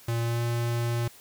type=tone with pitch glide; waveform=square; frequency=116.54 to 118.1 Hz; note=A#2 to A#2; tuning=0 to +23 cents; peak=-26 dBFS; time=0.08-1.08 s; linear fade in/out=5 ms; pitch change=+23 cents; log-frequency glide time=0.22-0.42 s; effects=white hiss -52 dBFS RMS until 1.2 s